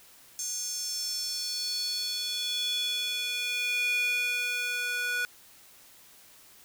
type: tone with high-pass filter sweep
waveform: square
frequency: 488.6 Hz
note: B4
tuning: 19 cents flat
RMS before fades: -31 dBFS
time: 0.39-5.25 s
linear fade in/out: 0 ms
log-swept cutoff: 6500 to 1700 Hz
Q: 5.4
effects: white hiss -55 dBFS RMS until 6.64 s